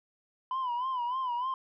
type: tone with vibrato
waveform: sine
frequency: 1003 Hz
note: B5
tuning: 26 cents sharp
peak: -27 dBFS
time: 0.51-1.54 s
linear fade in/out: 2 ms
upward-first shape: sine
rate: 3.3 Hz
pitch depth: 94 cents each way
effects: tanh soft clip ceiling -28 dBFS